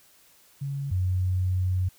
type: tone pair in turn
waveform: sine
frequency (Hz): 139.4 / 92.05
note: C#3 / F#2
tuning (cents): +10 / -8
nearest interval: perfect fifth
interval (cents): 718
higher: first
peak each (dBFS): -28 / -22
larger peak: second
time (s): 0.61-0.91 / 0.91-1.89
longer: second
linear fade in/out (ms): 10
effects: white hiss -58 dBFS RMS until 1.98 s